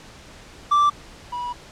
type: tone pair in turn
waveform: triangle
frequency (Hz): 1171 / 974.1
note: D6 / B5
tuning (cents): -5 / -24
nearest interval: minor third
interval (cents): 319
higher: first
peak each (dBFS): -12 / -24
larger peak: first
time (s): 0.71-0.9 / 1.32-1.53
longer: second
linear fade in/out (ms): 10
effects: pink hiss -44 dBFS RMS until 1.71 s + low-pass 7000 Hz 12 dB/octave